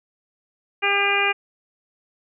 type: harmonic tone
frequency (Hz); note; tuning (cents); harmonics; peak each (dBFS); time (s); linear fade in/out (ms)
401.2; G4; +40; 1 / 2 / 3 / 4 / 5 / 6 / 7; -27 / -26 / -27 / -26 / -27 / -21 / -27; 0.82-1.33; 20
effects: none